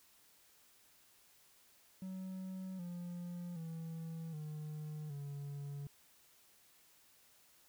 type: tone with pitch steps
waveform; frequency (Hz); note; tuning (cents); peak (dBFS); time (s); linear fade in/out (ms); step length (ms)
triangle; 187.7 / 175.13 / 163.4 / 152.46 / 142.25; F#3 / F3 / E3 / D#3 / C#3; +25 / +5 / -15 / -35 / +45; -40; 2.02-5.87; 2; 770
effects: white hiss -67 dBFS RMS until 7.68 s